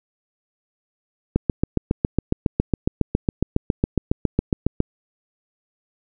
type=click train; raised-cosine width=3 ms; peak=-4 dBFS; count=26; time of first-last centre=1.36-4.804 s; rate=7.26 Hz; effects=none